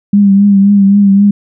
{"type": "tone with vibrato", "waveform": "sine", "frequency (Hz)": 199.7, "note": "G3", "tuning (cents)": 32, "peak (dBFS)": -3, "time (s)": [0.13, 1.31], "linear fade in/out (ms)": 5, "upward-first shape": "triangle", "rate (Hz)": 3.8, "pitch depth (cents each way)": 47, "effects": []}